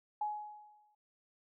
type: tone with exponential decay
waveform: sine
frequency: 841 Hz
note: G#5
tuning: 22 cents sharp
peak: -31 dBFS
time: 0.21-0.95 s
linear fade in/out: 5 ms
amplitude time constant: 160 ms
effects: none